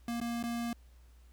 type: tone with dropouts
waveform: square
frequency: 235.2 Hz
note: A#3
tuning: 16 cents sharp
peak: -34 dBFS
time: 0.08-0.73 s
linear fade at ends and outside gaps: 2 ms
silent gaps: 0.202-0.213 / 0.428-0.437 s
effects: added 60 Hz sine -55 dBFS peak until 1.32 s + pink hiss -69 dBFS RMS until 1.32 s